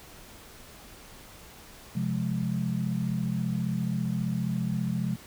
sine chord, F minor, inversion second, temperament just, 130.96 / 174.61 / 209.5 Hz, C3 / F3 / Ab3, +2 / 0 / +15 cents, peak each -31 / -30 / -31 dBFS, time 1.95-5.16 s, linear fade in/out 10 ms, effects pink hiss -49 dBFS RMS until 5.26 s

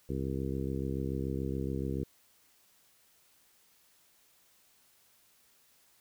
harmonic tone, 67 Hz, C2, 42 cents sharp, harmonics 1 / 2 / 3 / 4 / 5 / 6 / 7, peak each -38 / -37 / -39 / -40 / -40 / -41 / -44 dBFS, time 0.09-2.04 s, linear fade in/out 5 ms, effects white hiss -66 dBFS RMS until 6 s

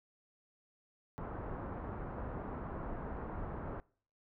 pink low-pass noise, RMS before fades -42 dBFS, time 1.18-3.8 s, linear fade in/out 0 ms, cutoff 1300 Hz, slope 24 dB/octave, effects noise-tail reverb RT60 0.5 s tail -24 dB re dry

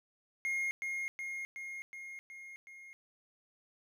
triangle tone with echo, 2141 Hz, C7, 39 cents sharp, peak -30 dBFS, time 0.45-0.71 s, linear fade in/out 0 ms, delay 370 ms, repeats 6, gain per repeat -3 dB, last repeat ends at 2.93 s, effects none

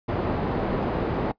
white low-pass noise, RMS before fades -26 dBFS, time 0.08-1.32 s, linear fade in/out 10 ms, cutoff 590 Hz, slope 12 dB/octave, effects noise-tail reverb RT60 0.1 s tail -20 dB re dry + resampled to 11025 Hz

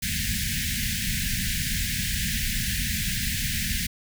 pink band-stop noise, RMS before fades -27 dBFS, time 0.02-3.87 s, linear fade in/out 10 ms, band 240 to 1600 Hz, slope 96 dB/octave, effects none

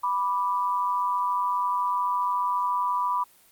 sine tone pair together, 986.8 / 1174.7 Hz, B5 / D6, -2 / 0 cents, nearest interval minor third, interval 302 cents, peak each -24 / -28 dBFS, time 0.03-3.24 s, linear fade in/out 10 ms, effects white hiss -57 dBFS RMS until 3.51 s + Opus 24 kbps

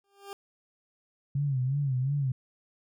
20% pulse tone with exponential growth, 398.7 Hz, G4, 29 cents sharp, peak -31 dBFS, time 0.04-0.33 s, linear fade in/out 1 ms, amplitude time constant 61 ms
sine tone with vibrato, 135.2 Hz, C#3, 43 cents flat, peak -25 dBFS, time 1.35-2.32 s, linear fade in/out 5 ms, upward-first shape sine, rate 2.8 Hz, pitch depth 120 cents each way
effects none

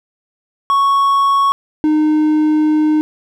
triangle tone pair in turn, 1108.7 / 306.7 Hz, C#6 / D#4, 0 / -25 cents, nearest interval octave + minor seventh, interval 2225 cents, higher first, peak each -8 dBFS, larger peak neither, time 0.7-1.52 / 1.84-3.01 s, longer second, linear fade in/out 0 ms, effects none

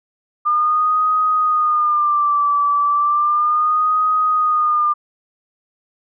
sine tone with vibrato, 1203 Hz, D6, 41 cents sharp, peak -13 dBFS, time 0.45-4.94 s, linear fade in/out 20 ms, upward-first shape sine, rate 0.34 Hz, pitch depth 69 cents each way, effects none

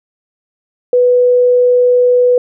sine tone, 493.9 Hz, B4, in tune, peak -6 dBFS, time 0.93-2.38 s, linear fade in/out 2 ms, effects none

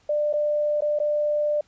sine tone with dropouts, 595 Hz, D5, 22 cents sharp, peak -20 dBFS, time 0.09-1.61 s, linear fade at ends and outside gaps 5 ms, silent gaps 0.329-0.336 / 0.808-0.82 / 0.989-0.999 s, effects pink hiss -61 dBFS RMS until 1.67 s + resampled to 16000 Hz

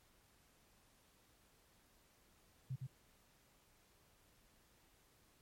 sine tone with echo, 130.81 Hz, C3, in tune, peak -39 dBFS, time 2.7-2.76 s, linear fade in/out 10 ms, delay 110 ms, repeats 1, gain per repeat -3 dB, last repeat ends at 2.87 s, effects pink hiss -71 dBFS RMS until 5.41 s + MP3 64 kbps

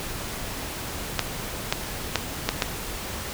clicks, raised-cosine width 0.2 ms, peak -3 dBFS, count 5, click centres 1.193 / 1.725 / 2.157 / 2.49 / 2.622 s, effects pink hiss -33 dBFS RMS until 3.33 s

